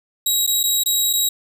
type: tone with dropouts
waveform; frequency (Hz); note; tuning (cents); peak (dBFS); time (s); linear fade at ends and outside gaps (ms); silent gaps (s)
15% pulse; 3836; A#7; +49; -9; 0.26-1.29; 5; 0.466-0.474 / 0.632-0.637 / 0.836-0.859 / 1.131-1.134
effects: none